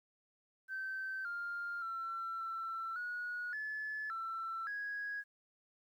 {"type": "tone with pitch steps", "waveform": "sine", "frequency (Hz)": [1546, 1401, 1349, 1341, 1455, 1725, 1339, 1658], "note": ["G6", "F6", "E6", "E6", "F#6", "A6", "E6", "G#6"], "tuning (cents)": [-24, 5, 40, 29, -29, -35, 27, -3], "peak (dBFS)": -37, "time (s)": [0.68, 5.24], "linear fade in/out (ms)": 50, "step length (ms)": 570, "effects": ["tanh soft clip ceiling -34 dBFS", "12-bit"]}